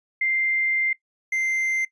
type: tone pair in turn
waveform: sine / triangle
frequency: 2093 / 2085 Hz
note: C7 / C7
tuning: 0 / -7 cents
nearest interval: unison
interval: 7 cents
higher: first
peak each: -20 dBFS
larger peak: neither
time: 0.21-0.93 / 1.32-1.85 s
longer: first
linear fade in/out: 5 ms
effects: noise-tail reverb RT60 0.1 s tail -18 dB re dry + resampled to 22050 Hz